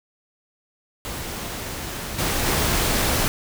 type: noise with level steps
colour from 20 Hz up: pink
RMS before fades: -31 / -23 / -21 dBFS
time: 1.05-3.28 s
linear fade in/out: 0 ms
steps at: 2.18 / 2.46 s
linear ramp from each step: 10 ms
effects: none